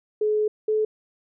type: tone pair in turn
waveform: sine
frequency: 425.6 / 431.3 Hz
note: G#4 / A4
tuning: +42 / -35 cents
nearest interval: unison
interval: 23 cents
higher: second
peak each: -19 dBFS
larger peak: neither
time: 0.21-0.48 / 0.68-0.85 s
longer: first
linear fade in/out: 5 ms
effects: none